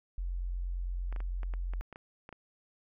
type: tone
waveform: sine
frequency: 44.43 Hz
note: F1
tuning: 31 cents sharp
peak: -32 dBFS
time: 0.18-1.81 s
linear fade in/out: 0 ms
type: clicks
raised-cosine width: 0.5 ms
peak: -31 dBFS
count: 11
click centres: 1.126 / 1.162 / 1.204 / 1.432 / 1.538 / 1.736 / 1.81 / 1.927 / 1.959 / 2.291 / 2.327 s
effects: none